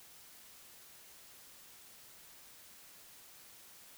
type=silence; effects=white hiss -57 dBFS RMS until 3.97 s